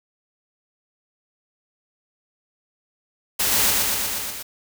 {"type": "noise with echo", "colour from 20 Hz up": "white", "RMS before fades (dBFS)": -21, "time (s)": [3.39, 3.71], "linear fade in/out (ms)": 10, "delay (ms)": 120, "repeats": 6, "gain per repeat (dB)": -2, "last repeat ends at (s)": 4.43, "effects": []}